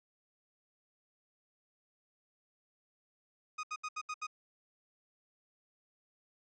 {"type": "tone bursts", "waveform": "30% pulse", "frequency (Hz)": 1244.5, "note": "D#6", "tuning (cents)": 0, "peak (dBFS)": -34, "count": 6, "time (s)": [3.58, 4.269], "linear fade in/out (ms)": 10, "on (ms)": 54, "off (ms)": 73, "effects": ["resampled to 16000 Hz"]}